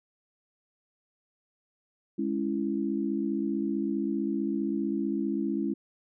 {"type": "chord", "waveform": "sine", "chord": "C# minor", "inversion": "second", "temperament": "just", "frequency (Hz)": [207.9, 277.2, 332.6], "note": ["G#3", "C#4", "E4"], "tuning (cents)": [2, 0, 16], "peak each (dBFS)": -31, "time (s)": [2.18, 5.74], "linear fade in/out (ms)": 10, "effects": []}